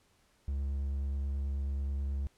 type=tone with vibrato; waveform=triangle; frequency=69.3 Hz; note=C#2; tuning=in tune; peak=-29 dBFS; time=0.48-2.27 s; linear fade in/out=0 ms; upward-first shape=sine; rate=9.3 Hz; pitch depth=13 cents each way; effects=pink hiss -69 dBFS RMS until 2.37 s + low-pass 11000 Hz 12 dB/octave